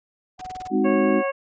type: tone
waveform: sine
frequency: 742 Hz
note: F#5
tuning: 5 cents sharp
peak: -32 dBFS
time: 0.38-1.3 s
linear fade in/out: 50 ms
type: noise bursts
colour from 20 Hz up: pink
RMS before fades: -40 dBFS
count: 6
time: 0.39-0.676 s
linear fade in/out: 5 ms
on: 26 ms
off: 26 ms
type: chord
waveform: sine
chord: Ab dominant seventh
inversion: none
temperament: equal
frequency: 207.7 / 261.6 / 311.1 / 370 Hz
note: Ab3 / C4 / Eb4 / Gb4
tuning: 0 / 0 / 0 / 0 cents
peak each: -23 dBFS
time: 0.7-1.23 s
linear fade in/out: 50 ms
type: harmonic tone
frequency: 549 Hz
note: C#5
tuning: 17 cents flat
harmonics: 1 / 2 / 3 / 4 / 5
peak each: -23 / -29 / -33 / -35 / -37 dBFS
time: 0.84-1.32 s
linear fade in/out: 20 ms
effects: resampled to 16000 Hz